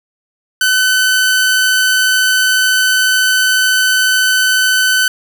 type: tone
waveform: sawtooth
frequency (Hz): 1514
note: F#6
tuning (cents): +39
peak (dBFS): -6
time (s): 0.61-5.08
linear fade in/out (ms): 2
effects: none